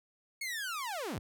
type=linear sweep; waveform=sawtooth; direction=down; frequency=2217 to 58.4 Hz; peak=-32 dBFS; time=0.41-1.19 s; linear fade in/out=5 ms; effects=none